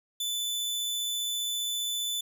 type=tone with amplitude modulation; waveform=sawtooth; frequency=3500 Hz; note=A7; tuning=10 cents flat; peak=-25 dBFS; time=0.2-2.21 s; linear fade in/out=5 ms; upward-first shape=sine; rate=115 Hz; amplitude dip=25%; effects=none